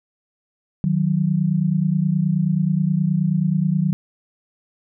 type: tone pair together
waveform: sine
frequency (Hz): 155.56 / 184.99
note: D#3 / F#3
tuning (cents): 0 / 0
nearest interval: minor third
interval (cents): 300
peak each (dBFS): -19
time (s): 0.84-3.93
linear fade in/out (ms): 0
effects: none